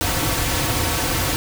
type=noise with comb filter; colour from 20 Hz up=pink; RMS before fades=-21 dBFS; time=0.01-1.36 s; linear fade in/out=0 ms; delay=4.9 ms; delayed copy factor=-0.75; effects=none

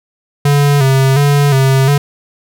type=tone with vibrato; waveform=square; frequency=138.59 Hz; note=C#3; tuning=in tune; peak=-8 dBFS; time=0.45-1.98 s; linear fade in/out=5 ms; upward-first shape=square; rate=1.4 Hz; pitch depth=59 cents each way; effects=none

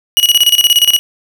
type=tone with tremolo; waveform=40% pulse; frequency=2909 Hz; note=F#7; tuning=30 cents flat; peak=-4 dBFS; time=0.17-0.99 s; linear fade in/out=0 ms; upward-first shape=square; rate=17 Hz; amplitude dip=80%; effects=none

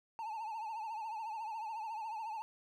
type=tone with vibrato; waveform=triangle; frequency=880 Hz; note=A5; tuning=in tune; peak=-37 dBFS; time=0.19-2.42 s; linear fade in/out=0 ms; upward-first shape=triangle; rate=14 Hz; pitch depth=100 cents each way; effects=none

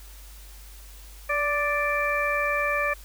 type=harmonic tone with a mistuned harmonic; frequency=587.3 Hz; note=D5; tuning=in tune; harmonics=1 / 2 / 3 / 4; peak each=-28 / -28 / -28 / -28 dBFS; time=1.29-2.94 s; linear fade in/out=10 ms; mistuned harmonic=1; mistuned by=-20 cents; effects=added 50 Hz sine -43 dBFS peak until 3.04 s + white hiss -50 dBFS RMS until 3.04 s

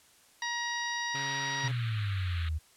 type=harmonic tone; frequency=949 Hz; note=A#5; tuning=31 cents sharp; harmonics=1 / 2 / 3 / 4 / 5 / 6; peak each=-37 / -34 / -46 / -40 / -44 / -42 dBFS; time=0.42-1.68 s; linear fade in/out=2 ms
type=tone; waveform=sawtooth; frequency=138.59 Hz; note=C#3; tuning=in tune; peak=-36 dBFS; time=1.14-1.72 s; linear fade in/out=10 ms
type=band-pass noise; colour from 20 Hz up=pink; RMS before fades=-44 dBFS; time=1.15-2.49 s; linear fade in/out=2 ms; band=1200 to 4200 Hz; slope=96 dB/octave
type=exponential sweep; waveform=sine; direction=down; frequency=130 to 75.8 Hz; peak=-29 dBFS; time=1.63-2.59 s; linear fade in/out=20 ms
effects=white hiss -61 dBFS RMS until 2.76 s + low-pass 11000 Hz 12 dB/octave

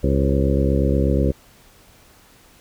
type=harmonic tone with a mistuned harmonic; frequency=68.3 Hz; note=C#2; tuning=25 cents flat; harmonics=1 / 2 / 3 / 4 / 5 / 6 / 7 / 8; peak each=-19 / -22 / -24 / -25 / -26 / -27 / -27 / -28 dBFS; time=0.03-1.32 s; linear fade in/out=10 ms; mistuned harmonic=7; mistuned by=+53 cents; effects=pink hiss -51 dBFS RMS until 2.6 s

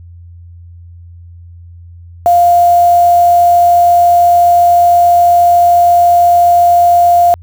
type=tone with quantisation; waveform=sine; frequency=698.5 Hz; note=F5; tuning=in tune; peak=-4 dBFS; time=2.26-7.34 s; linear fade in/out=0 ms; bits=4; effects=added 86 Hz sine -31 dBFS peak until 7.42 s

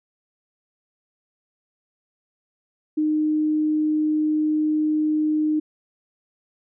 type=tone; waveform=sine; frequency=306.8 Hz; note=D#4; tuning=24 cents flat; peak=-18 dBFS; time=2.97-5.6 s; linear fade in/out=10 ms; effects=none

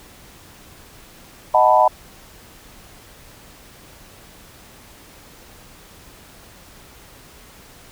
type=chord; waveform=sine; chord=B dominant seventh; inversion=first; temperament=equal with one note detuned; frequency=624.8 / 740 / 880 / 987.8 Hz; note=D#5 / F#5 / A5 / B5; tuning=+7 / 0 / 0 / 0 cents; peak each=-16 dBFS; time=1.54-1.88 s; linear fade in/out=5 ms; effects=pink hiss -45 dBFS RMS until 7.91 s

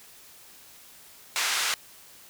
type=band-pass noise; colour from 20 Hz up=pink; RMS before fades=-27 dBFS; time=1.36-1.74 s; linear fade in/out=0 ms; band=1400 to 8500 Hz; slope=12 dB/octave; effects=white hiss -51 dBFS RMS until 2.29 s

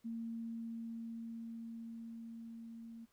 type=tone with level ramp; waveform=sine; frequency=228.9 Hz; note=A#3; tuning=31 cents flat; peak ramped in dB=-39 to -48 dBFS; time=0.04-3.06 s; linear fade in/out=20 ms; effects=pink hiss -75 dBFS RMS until 3.12 s

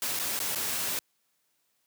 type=noise with dropouts; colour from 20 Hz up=white; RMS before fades=-31 dBFS; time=0.02-0.99 s; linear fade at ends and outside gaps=1 ms; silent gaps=0.191-0.196 / 0.391-0.401 / 0.549-0.557 s; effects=white hiss -74 dBFS RMS until 1.86 s + high-pass 100 Hz 12 dB/octave

